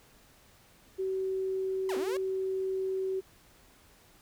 sine tone, 380.2 Hz, F#4, 47 cents sharp, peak -29 dBFS, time 0.98-3.21 s, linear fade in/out 20 ms
sawtooth linear two-way sweep, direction down then up, 1055 to 239.6 to 573 Hz, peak -32 dBFS, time 1.89-2.17 s, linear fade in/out 2 ms, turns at 1.97 s
effects pink hiss -60 dBFS RMS until 4.21 s

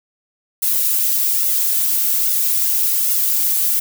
violet noise with flanger, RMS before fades -17 dBFS, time 0.62-3.8 s, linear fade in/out 10 ms, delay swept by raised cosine 1.4 to 3.9 ms, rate 1.2 Hz, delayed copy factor +1, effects none

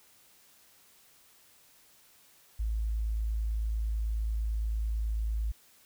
sine tone, 54.5 Hz, A1, 16 cents flat, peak -28 dBFS, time 2.59-5.52 s, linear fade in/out 10 ms, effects white hiss -61 dBFS RMS until 5.85 s

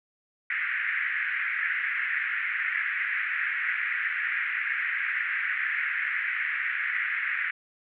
pink band-pass noise, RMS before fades -29 dBFS, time 0.5-7.51 s, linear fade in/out 5 ms, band 1600 to 2200 Hz, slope 48 dB/octave, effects none

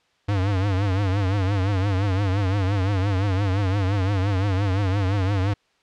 square tone with vibrato, 97.4 Hz, G2, 11 cents flat, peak -20 dBFS, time 0.28-5.54 s, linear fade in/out 10 ms, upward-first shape triangle, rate 5.8 Hz, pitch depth 130 cents each way, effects white hiss -64 dBFS RMS until 5.82 s + low-pass 4000 Hz 12 dB/octave

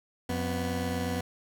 20% pulse tone pair together, 88.77 / 246.9 Hz, F2 / B3, +29 / 0 cents, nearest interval octave + tritone, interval 1771 cents, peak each -27 / -27 dBFS, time 0.29-1.21 s, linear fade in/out 5 ms, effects none

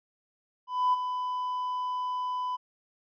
triangle tone with ADSR envelope, 1000 Hz, B5, 21 cents sharp, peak -17 dBFS, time 0.67-2.57 s, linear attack 260 ms, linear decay 21 ms, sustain -10 dB, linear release 20 ms, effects tanh soft clip ceiling -17 dBFS + resampled to 11025 Hz

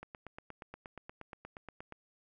click train, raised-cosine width 0.5 ms, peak -30 dBFS, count 17, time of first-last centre 0.03-1.923 s, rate 8.45 Hz, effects none

